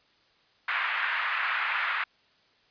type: band-pass noise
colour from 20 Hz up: pink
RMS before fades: -29 dBFS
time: 0.68-2.04 s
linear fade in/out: 5 ms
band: 1200 to 2400 Hz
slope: 24 dB/octave
effects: white hiss -64 dBFS RMS until 2.7 s + resampled to 11025 Hz